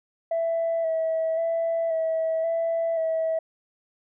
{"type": "tone with vibrato", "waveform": "sine", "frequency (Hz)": 655, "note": "E5", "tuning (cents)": -11, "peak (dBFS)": -21, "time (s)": [0.31, 3.39], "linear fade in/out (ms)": 5, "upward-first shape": "square", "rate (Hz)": 0.94, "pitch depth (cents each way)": 21, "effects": ["tanh soft clip ceiling -19 dBFS"]}